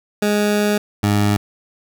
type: tone pair in turn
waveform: 20% pulse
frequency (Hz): 207.7 / 103.04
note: G#3 / G#2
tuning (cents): 0 / -13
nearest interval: octave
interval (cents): 1213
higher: first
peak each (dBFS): -10 / -9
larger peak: second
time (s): 0.22-0.78 / 1.03-1.37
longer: first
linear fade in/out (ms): 5
effects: none